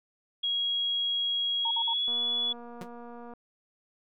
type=tone with pitch glide; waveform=sine; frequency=3300 to 3407 Hz; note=G#7 to G#7; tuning=-12 to +44 cents; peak=-26 dBFS; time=0.43-2.53 s; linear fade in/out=10 ms; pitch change=+56 cents; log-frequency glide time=1.62-2.16 s
type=tone bursts; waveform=sine; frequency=919 Hz; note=A#5; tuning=25 cents flat; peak=-31 dBFS; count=3; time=1.65-1.935 s; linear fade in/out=5 ms; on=61 ms; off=51 ms
type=click train; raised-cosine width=1 ms; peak=-33 dBFS; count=300; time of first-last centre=2.08-3.336 s; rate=238 Hz
type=tone with exponential decay; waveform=sawtooth; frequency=182.8 Hz; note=F#3; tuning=21 cents flat; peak=-31 dBFS; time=2.81-2.89 s; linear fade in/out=5 ms; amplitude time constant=16 ms
effects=none